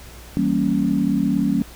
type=chord; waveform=sine; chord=E diminished seventh; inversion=none; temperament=equal; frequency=164.81 / 196 / 233.1 / 277.2 Hz; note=E3 / G3 / Bb3 / Db4; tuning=0 / 0 / 0 / 0 cents; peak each=-26 / -21 / -22 / -21 dBFS; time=0.37-1.62 s; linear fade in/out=0 ms; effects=added 60 Hz sine -41 dBFS peak until 1.75 s + pink hiss -43 dBFS RMS until 1.75 s